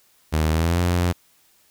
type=tone with pitch glide; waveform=sawtooth; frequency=78.4 to 88 Hz; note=D#2 to F2; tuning=+14 to +14 cents; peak=-14 dBFS; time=0.32-1.13 s; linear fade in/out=20 ms; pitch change=+200 cents; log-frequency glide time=0.5-0.8 s; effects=white hiss -59 dBFS RMS until 1.7 s